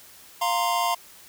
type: chord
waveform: square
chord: F suspended fourth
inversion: none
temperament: equal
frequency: 698.5 / 932.3 / 1046.5 Hz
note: F5 / Bb5 / C6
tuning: 0 / 0 / 0 cents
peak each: -27 dBFS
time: 0.41-0.95 s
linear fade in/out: 10 ms
effects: white hiss -49 dBFS RMS until 1.28 s